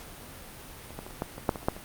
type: clicks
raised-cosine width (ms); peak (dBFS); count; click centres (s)
1; -29 / -22 / -27 / -30 / -15 / -25 / -8 / -21 / -30 / -9 / -28; 11; 0.906 / 0.99 / 1.065 / 1.108 / 1.221 / 1.381 / 1.492 / 1.558 / 1.63 / 1.685 / 1.765
effects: pink hiss -45 dBFS RMS until 1.84 s + Opus 48 kbps